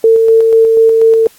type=tone with tremolo; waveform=sine; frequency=450.3 Hz; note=A4; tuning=40 cents sharp; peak=-3 dBFS; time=0.04-1.27 s; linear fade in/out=2 ms; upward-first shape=square; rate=4.1 Hz; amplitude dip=25%; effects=white hiss -44 dBFS RMS until 1.38 s + AAC 64 kbps